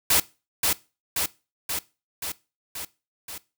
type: noise with echo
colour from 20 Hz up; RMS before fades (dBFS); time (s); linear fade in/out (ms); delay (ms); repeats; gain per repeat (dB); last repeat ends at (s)
white; -19; 0.1-0.2; 5; 530; 6; -3; 3.38
effects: noise-tail reverb RT60 0.3 s tail -20 dB re dry